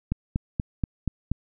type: click train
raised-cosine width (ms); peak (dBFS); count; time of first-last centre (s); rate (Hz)
5; -12; 6; 0.12-1.316; 4.18
effects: none